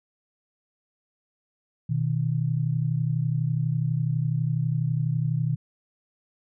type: tone pair together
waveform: sine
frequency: 123.47 / 155.56 Hz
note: B2 / D#3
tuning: 0 / 0 cents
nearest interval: major third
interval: 400 cents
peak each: -25 dBFS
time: 1.89-5.56 s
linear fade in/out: 10 ms
effects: none